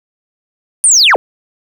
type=linear sweep; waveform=sine; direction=down; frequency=9460 to 349.2 Hz; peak=-3 dBFS; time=0.84-1.16 s; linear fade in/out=0 ms; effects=tanh soft clip ceiling -2 dBFS + 7-bit